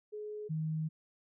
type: tone pair in turn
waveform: sine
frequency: 422.3 / 157.27 Hz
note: G#4 / D#3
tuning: +29 / +19 cents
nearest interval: octave + perfect fourth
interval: 1710 cents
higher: first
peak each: -39 / -32 dBFS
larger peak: second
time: 0.12-0.49 / 0.49-0.89 s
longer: second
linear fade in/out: 20 ms
effects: none